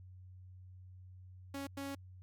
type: tone bursts at uneven times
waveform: sawtooth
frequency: 277.2 Hz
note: C#4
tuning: in tune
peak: -36 dBFS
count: 2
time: 1.54-1.67 / 1.77-1.95 s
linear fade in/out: 5 ms
effects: added 92 Hz sine -51 dBFS peak until 2.22 s + MP3 96 kbps